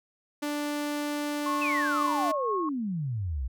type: tone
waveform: sawtooth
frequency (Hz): 293.7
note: D4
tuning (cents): 0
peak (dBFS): -25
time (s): 0.42-2.32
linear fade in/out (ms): 10
type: tone with tremolo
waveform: sine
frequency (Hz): 1090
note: C#6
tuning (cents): -29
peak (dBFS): -27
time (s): 1.46-2.69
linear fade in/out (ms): 2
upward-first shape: sine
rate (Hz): 4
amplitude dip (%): 30
type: exponential sweep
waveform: sine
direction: down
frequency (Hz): 2702 to 58.27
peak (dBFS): -28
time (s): 1.61-3.48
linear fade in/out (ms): 10
effects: none